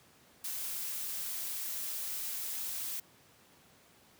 blue noise, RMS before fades -38 dBFS, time 0.44-3 s, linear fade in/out 5 ms, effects pink hiss -62 dBFS RMS until 4.19 s + high-pass 100 Hz 12 dB/octave

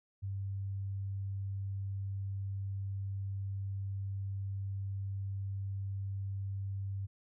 sine tone, 98 Hz, G2, in tune, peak -35 dBFS, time 0.22-7.07 s, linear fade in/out 20 ms, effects none

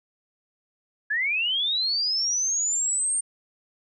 sine linear sweep, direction up, 1653 to 8800 Hz, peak -22 dBFS, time 1.1-3.21 s, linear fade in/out 10 ms, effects none

